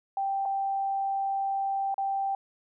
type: tone with dropouts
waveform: sine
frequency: 784 Hz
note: G5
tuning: in tune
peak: -26 dBFS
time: 0.17-2.35 s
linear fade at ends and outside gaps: 2 ms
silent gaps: 0.454-0.457 / 1.943-1.98 s
effects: none